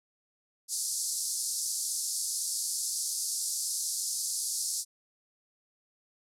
white band-pass noise, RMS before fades -33 dBFS, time 0.68-4.85 s, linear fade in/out 50 ms, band 4600 to 11000 Hz, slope 48 dB/octave, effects none

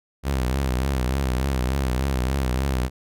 sawtooth tone with vibrato, 65.41 Hz, C2, in tune, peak -17 dBFS, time 0.23-2.9 s, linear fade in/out 50 ms, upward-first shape triangle, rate 3.4 Hz, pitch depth 120 cents each way, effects none

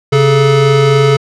square tone pair together, 135.7 / 430.8 Hz, C#3 / A4, -36 / -37 cents, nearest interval octave + minor sixth, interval 1999 cents, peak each -10 dBFS, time 0.12-1.17 s, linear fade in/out 10 ms, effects low-pass 5000 Hz 12 dB/octave

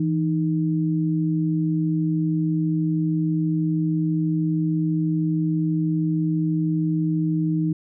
sine tone pair together, 163.78 / 310 Hz, E3 / D#4, -11 / -6 cents, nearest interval major seventh, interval 1105 cents, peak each -21 / -23 dBFS, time 0-7.73 s, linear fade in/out 5 ms, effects none

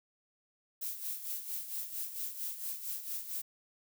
violet noise with tremolo, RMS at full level -37 dBFS, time 0.81-3.42 s, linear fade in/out 10 ms, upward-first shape sine, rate 4.4 Hz, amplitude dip 65%, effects none

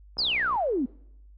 click train, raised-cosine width 1 ms, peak -29 dBFS, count 25, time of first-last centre 0.17-0.559 s, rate 61.7 Hz
sine exponential sweep, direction down, 5274 to 233.1 Hz, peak -23 dBFS, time 0.18-0.86 s, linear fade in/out 10 ms
effects noise-tail reverb RT60 0.8 s tail -26 dB re dry + added 50 Hz sine -48 dBFS peak until 1.37 s

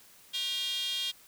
square tone with high-pass filter, 216.1 Hz, A3, 31 cents flat, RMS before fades -33 dBFS, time 0.33-1.12 s, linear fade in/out 20 ms, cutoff 3300 Hz, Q 7.5, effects white hiss -57 dBFS RMS until 1.27 s

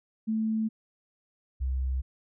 sine tone pair in turn, 220 / 65.07 Hz, A3 / C2, 0 / -9 cents, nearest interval octave + major sixth, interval 2109 cents, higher first, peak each -25 / -26 dBFS, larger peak first, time 0.27-0.69 / 1.6-2.02 s, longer neither, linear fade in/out 20 ms, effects none

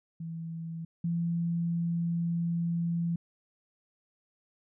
sine tone pair in turn, 164.5 / 169.42 Hz, E3 / E3, -3 / +48 cents, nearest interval minor second, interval 51 cents, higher second, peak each -35 / -27 dBFS, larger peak second, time 0.2-0.85 / 1.04-3.16 s, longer second, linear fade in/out 5 ms, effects none

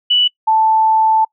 sine tone pair in turn, 2960 / 880 Hz, F#7 / A5, 0 / 0 cents, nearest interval octave + major sixth, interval 2100 cents, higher first, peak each -9 dBFS, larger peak neither, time 0.1-0.28 / 0.47-1.25 s, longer second, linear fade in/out 10 ms, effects noise-tail reverb RT60 0.1 s tail -24 dB re dry

